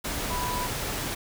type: tone in noise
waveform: sine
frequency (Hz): 987.8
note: B5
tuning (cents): 0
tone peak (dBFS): -30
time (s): 0.3-0.67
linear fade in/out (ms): 10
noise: pink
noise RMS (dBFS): -31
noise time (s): 0.04-1.15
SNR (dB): -2
effects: none